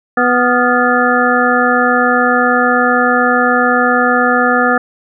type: harmonic tone with a mistuned harmonic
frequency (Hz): 246.9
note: B3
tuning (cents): 0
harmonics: 1 / 2 / 3 / 5 / 6 / 7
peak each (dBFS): -16 / -16 / -16 / -16 / -16 / -16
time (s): 0.17-4.78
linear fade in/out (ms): 5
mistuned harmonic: 6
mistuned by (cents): -92
effects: none